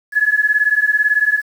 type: beating tone pair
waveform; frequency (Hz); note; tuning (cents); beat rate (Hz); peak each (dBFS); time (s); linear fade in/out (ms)
sine; 1693 / 1711; G#6 / A6; +33 / -49; 18; -15; 0.12-1.42; 50
effects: 7-bit